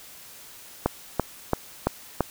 click train, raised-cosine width 1 ms, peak -6 dBFS, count 5, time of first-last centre 0.86-2.207 s, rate 2.97 Hz, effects white hiss -46 dBFS RMS until 2.3 s

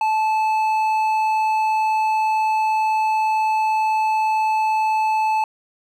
sine tone with hard clipping, 871 Hz, A5, 18 cents flat, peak -18 dBFS, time 0.01-5.44 s, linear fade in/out 2 ms, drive 6 dB, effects none

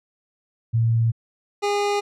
sine / 25% pulse tone pair in turn, 114.6 / 408.4 Hz, A#2 / G#4, -29 / -29 cents, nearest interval octave + minor seventh, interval 2200 cents, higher second, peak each -16 dBFS, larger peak neither, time 0.73-1.12 / 1.62-2.01 s, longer neither, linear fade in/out 20 ms, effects low-pass 7000 Hz 12 dB/octave

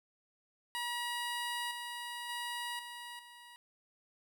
15% pulse tone with level steps, 960 Hz, B5, 49 cents flat, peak -29 / -34 / -31 / -38 / -46 dBFS, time 0.75-3.56 s, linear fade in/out 0 ms, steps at 1.71 / 2.29 / 2.79 / 3.19 s, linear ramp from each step 2 ms, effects none

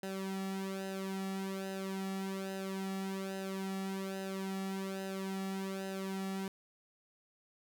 sawtooth tone with flanger, 192.4 Hz, G3, 32 cents flat, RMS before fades -39 dBFS, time 0.03-6.48 s, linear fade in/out 2 ms, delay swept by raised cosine 0.88 to 1.98 ms, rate 1.2 Hz, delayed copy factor -0.75, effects none

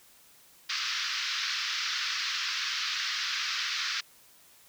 white band-pass noise, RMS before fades -32 dBFS, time 0.69-4.01 s, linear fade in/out 10 ms, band 1200 to 5500 Hz, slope 48 dB/octave, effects white hiss -58 dBFS RMS until 4.68 s

